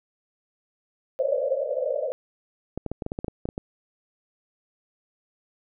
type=band-pass noise; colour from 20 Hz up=pink; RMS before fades=-26 dBFS; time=1.19-2.12 s; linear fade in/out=0 ms; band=500 to 610 Hz; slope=96 dB/octave
type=clicks; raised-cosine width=2 ms; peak=-16 dBFS; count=12; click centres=2.776 / 2.863 / 2.916 / 3.022 / 3.064 / 3.119 / 3.189 / 3.245 / 3.282 / 3.455 / 3.489 / 3.579 s
effects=none